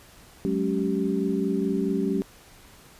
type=tone cluster; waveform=sine; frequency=186.7 / 211.3 / 278.9 / 386.3 Hz; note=F#3 / G#3 / C#4 / G4; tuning=+16 / +30 / +11 / -25 cents; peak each=-28 dBFS; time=0.45-2.22 s; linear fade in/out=0 ms; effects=pink hiss -51 dBFS RMS until 2.99 s + resampled to 32000 Hz